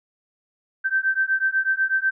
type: beating tone pair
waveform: sine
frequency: 1551 / 1559.1 Hz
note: G6 / G6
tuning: -19 / -10 cents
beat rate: 8.1 Hz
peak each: -22 dBFS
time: 0.84-2.11 s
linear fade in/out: 20 ms
effects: none